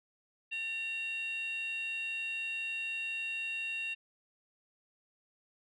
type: tone with frequency modulation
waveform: sine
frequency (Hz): 2746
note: F7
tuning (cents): -30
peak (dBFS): -33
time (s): 0.51-3.95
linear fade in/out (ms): 20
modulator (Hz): 964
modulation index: 0.4
effects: tanh soft clip ceiling -31 dBFS